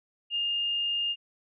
sine tone, 2823 Hz, F7, 18 cents sharp, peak -26 dBFS, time 0.3-1.16 s, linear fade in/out 50 ms, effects none

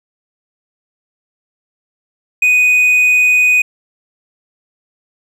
triangle tone, 2489 Hz, D#7, in tune, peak -6 dBFS, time 2.42-3.62 s, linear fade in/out 5 ms, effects none

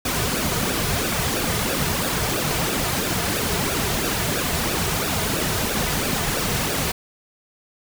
pink noise with flanger, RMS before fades -23 dBFS, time 0.05-6.92 s, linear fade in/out 5 ms, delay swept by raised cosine 0.95 to 3.75 ms, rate 3 Hz, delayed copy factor -0.65, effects none

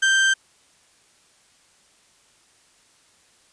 35% pulse tone, 1568 Hz, G6, in tune, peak -14 dBFS, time 0.02-0.34 s, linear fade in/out 10 ms, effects white hiss -58 dBFS RMS until 3.52 s + resampled to 22050 Hz

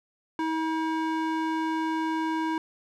square tone with band-pass filter, 320 Hz, D#4, 49 cents sharp, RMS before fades -28 dBFS, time 0.39-2.58 s, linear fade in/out 2 ms, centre 860 Hz, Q 0.89, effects none

